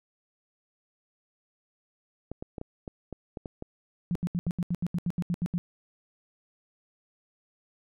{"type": "clicks", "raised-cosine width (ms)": 2, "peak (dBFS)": -23, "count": 11, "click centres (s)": [2.316, 2.425, 2.582, 2.614, 2.878, 3.127, 3.372, 3.458, 3.624, 4.154, 4.467]}
{"type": "tone bursts", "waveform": "sine", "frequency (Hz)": 174.61, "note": "F3", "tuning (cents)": 0, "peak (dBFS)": -25, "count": 13, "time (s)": [4.11, 5.58], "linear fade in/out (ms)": 0, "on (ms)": 42, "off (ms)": 77}
{"effects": []}